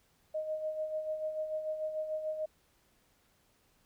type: tone with tremolo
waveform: sine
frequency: 622 Hz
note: D#5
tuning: 1 cent flat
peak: -31 dBFS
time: 0.34-2.46 s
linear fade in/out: 10 ms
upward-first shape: sine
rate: 6.8 Hz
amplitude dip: 55%
effects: pink hiss -70 dBFS RMS until 3.85 s